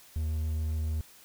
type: tone with vibrato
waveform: triangle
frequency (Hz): 78.3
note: D#2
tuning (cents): +11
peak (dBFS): -26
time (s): 0.16-1.01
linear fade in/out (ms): 0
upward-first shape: triangle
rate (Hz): 7.2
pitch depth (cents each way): 9
effects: white hiss -55 dBFS RMS until 1.24 s